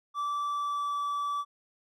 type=tone with pitch glide; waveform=triangle; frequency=1162 to 1154.6 Hz; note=D6 to D6; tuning=-19 to -30 cents; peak=-27 dBFS; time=0.14-1.45 s; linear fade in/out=50 ms; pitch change=-11 cents; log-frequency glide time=0.48-1 s; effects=none